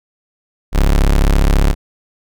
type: tone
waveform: 35% pulse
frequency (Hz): 34.65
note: C#1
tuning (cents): 0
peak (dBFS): -7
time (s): 0.72-1.75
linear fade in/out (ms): 50
effects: none